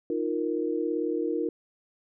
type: chord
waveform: sine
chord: Eb suspended second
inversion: none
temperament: equal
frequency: 311.1 / 349.2 / 466.2 Hz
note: Eb4 / F4 / Bb4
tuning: 0 / 0 / 0 cents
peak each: -30 dBFS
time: 0.1-1.49 s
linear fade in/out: 2 ms
effects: none